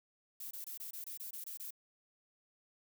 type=noise bursts; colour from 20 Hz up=violet; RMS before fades=-45 dBFS; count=10; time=0.4-1.707 s; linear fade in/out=5 ms; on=110 ms; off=23 ms; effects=none